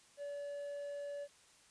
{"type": "tone", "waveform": "triangle", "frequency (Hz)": 573, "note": "D5", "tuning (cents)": -43, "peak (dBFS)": -39, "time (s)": [0.17, 1.28], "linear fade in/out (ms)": 50, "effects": ["white hiss -65 dBFS RMS until 1.7 s", "resampled to 22050 Hz"]}